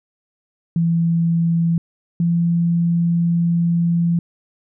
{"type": "tone pair in turn", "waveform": "sine", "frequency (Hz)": [167.4, 170.03], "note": ["E3", "F3"], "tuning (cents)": [27, -46], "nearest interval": "unison", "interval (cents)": 27, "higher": "second", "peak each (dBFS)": -14, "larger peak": "neither", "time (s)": [[0.76, 1.78], [2.2, 4.19]], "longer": "second", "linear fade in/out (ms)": 2, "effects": []}